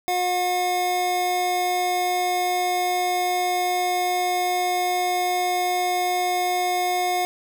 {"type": "tone pair together", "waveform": "square", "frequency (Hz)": [360.5, 721], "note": ["F#4", "F#5"], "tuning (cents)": [-45, -45], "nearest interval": "octave", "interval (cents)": 1200, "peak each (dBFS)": [-29, -22], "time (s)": [0.08, 7.25], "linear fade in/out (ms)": 0, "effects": []}